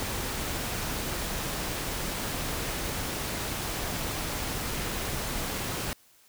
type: noise with amplitude modulation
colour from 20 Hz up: pink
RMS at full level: -31 dBFS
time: 0-5.93 s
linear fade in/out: 0 ms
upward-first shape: sine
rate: 296 Hz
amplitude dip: 30%
effects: white hiss -60 dBFS RMS until 6.28 s